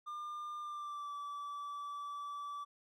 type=tone with pitch glide; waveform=triangle; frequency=1200 to 1155.8 Hz; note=D6 to D6; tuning=+37 to -28 cents; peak=-39 dBFS; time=0.06-2.65 s; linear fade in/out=20 ms; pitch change=-65 cents; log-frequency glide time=0.61-1.13 s; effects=none